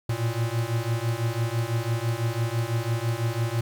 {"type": "beating tone pair", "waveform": "square", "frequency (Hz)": [113, 119], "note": ["A2", "A#2"], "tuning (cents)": [47, 36], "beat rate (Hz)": 6, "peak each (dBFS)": -28, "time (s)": [0.09, 3.61], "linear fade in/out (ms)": 5, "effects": ["10-bit"]}